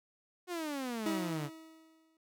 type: exponential sweep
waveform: sawtooth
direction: down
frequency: 367.3 to 138.59 Hz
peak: -32 dBFS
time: 0.47-1.5 s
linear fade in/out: 50 ms
type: tone with exponential decay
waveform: 40% pulse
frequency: 320.9 Hz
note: E4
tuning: 46 cents flat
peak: -30 dBFS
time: 1.06-2.17 s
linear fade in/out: 2 ms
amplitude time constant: 240 ms
effects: none